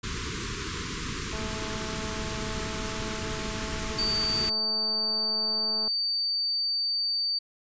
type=band-stop noise; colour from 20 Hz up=pink; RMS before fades=-33 dBFS; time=0.03-4.5 s; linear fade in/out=10 ms; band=460 to 990 Hz; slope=96 dB/octave
type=click train; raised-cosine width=1 ms; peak=-27 dBFS; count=988; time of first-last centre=1.33-5.878 s; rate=217 Hz
type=tone; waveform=sine; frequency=4601 Hz; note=D8; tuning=36 cents flat; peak=-25 dBFS; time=3.98-7.39 s; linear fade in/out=10 ms
effects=resampled to 16000 Hz